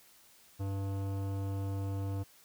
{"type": "tone with hard clipping", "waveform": "sine", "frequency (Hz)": 98, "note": "G2", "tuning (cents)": 0, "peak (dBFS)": -35, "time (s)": [0.59, 2.24], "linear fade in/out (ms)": 20, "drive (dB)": 16, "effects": ["white hiss -61 dBFS RMS until 2.44 s"]}